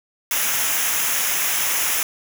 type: noise with comb filter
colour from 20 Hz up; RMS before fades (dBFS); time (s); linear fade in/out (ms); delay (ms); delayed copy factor
white; -21; 0.31-2.03; 2; 0.23; -0.65
effects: none